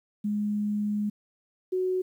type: tone pair in turn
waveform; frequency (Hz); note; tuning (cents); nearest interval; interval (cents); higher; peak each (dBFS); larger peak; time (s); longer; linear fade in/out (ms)
sine; 208.3 / 370.1; G#3 / F#4; +5 / 0; minor seventh; 995; second; -25 / -24; second; 0.24-1.1 / 1.72-2.02; first; 10
effects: 10-bit